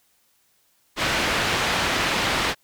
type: low-pass noise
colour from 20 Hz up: white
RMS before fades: -23 dBFS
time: 0.96-2.55 s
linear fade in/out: 50 ms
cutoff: 2900 Hz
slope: 12 dB/octave
effects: white hiss -64 dBFS RMS until 2.63 s